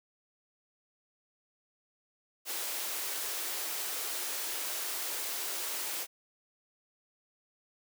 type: high-pass noise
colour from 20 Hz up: white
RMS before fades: -36 dBFS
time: 2.45-6.07 s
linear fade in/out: 50 ms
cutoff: 300 Hz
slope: 48 dB/octave
effects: none